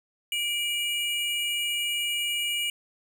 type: tone pair together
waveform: square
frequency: 2349 / 2887 Hz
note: D7 / F#7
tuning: 0 / -43 cents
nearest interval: major third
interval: 357 cents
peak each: -32 / -28 dBFS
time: 0.32-2.7 s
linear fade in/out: 2 ms
effects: none